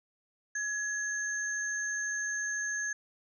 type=tone pair together; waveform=sine; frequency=1681 / 6347 Hz; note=G#6 / G8; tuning=+20 / +21 cents; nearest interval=octave + major seventh; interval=2301 cents; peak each=-32 / -37 dBFS; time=0.55-2.93 s; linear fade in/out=5 ms; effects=none